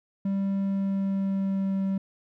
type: tone with pitch glide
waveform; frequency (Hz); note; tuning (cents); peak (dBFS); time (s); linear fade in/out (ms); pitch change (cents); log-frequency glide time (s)
triangle; 196 to 193.41; G3 to G3; 0 to -23; -22; 0.25-1.98; 5; -23; 0.62-1.83
effects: none